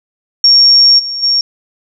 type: tone with level steps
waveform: sine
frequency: 5530 Hz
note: F8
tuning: 18 cents flat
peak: -3 / -17 / -8 dBFS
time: 0.44-1.41 s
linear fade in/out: 2 ms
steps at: 0.98 / 1.22 s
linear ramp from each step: 20 ms
effects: none